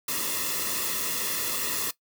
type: noise with comb filter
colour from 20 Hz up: white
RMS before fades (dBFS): -29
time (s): 0.08-1.91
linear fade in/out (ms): 5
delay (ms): 1.3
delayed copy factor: -0.75
effects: noise-tail reverb RT60 0.1 s tail -18 dB re dry